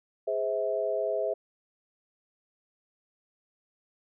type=chord; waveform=sine; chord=Ab augmented; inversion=none; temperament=just; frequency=415.3 / 519.1 / 648.9 Hz; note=Ab4 / C5 / E5; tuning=0 / -14 / -27 cents; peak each=-32 / -32 / -29 dBFS; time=0.27-1.34 s; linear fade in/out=10 ms; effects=none